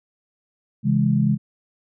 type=chord; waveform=sine; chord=C# minor; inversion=none; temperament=equal with one note detuned; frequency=135.27 / 164.81 / 207.7 Hz; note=C#3 / E3 / G#3; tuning=-42 / 0 / 0 cents; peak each=-20 / -22 / -19 dBFS; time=0.83-1.38 s; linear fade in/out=50 ms; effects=none